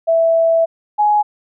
sine tone pair in turn, 659.3 / 837.3 Hz, E5 / G#5, 0 / +14 cents, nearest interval major third, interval 414 cents, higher second, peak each -10 dBFS, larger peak neither, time 0.07-0.66 / 0.98-1.23 s, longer first, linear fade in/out 20 ms, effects none

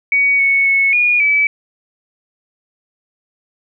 sine tone with pitch steps, 2250 / 2214 / 2201 / 2441 / 2297 Hz, C#7 / C#7 / C#7 / D#7 / D7, +25 / -3 / -13 / -34 / -39 cents, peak -10 dBFS, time 0.12-1.47 s, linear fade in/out 2 ms, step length 270 ms, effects none

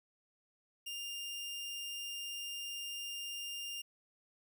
sawtooth tone, 2803 Hz, F7, 6 cents sharp, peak -37 dBFS, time 0.86-3.82 s, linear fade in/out 10 ms, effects none

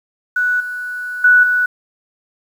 sine tone with level steps, 1478 Hz, F#6, 2 cents flat, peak -13 / -22 / -6 / -12 dBFS, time 0.36-1.66 s, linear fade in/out 5 ms, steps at 0.6 / 1.24 / 1.43 s, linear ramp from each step 5 ms, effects 7-bit

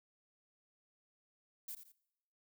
violet noise with echo, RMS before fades -45 dBFS, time 1.68-1.75 s, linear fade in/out 5 ms, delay 85 ms, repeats 2, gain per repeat -9 dB, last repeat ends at 1.92 s, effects noise-tail reverb RT60 0.9 s tail -23 dB re dry

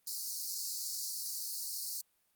pink high-pass noise, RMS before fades -39 dBFS, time 0.07-2.01 s, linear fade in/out 2 ms, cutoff 4300 Hz, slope 96 dB/octave, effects white hiss -75 dBFS RMS until 2.35 s + Opus 32 kbps

